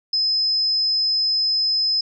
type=tone; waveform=sine; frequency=5100 Hz; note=D#8; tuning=42 cents sharp; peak=-17 dBFS; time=0.13-2.01 s; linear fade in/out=5 ms; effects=none